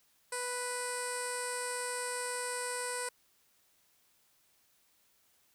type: tone with low-pass filter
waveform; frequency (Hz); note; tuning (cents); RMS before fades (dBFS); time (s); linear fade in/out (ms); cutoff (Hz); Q
15% pulse; 493.9; B4; 0; -37; 0.32-3.09; 5; 9300; 9.7
effects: white hiss -70 dBFS RMS until 5.54 s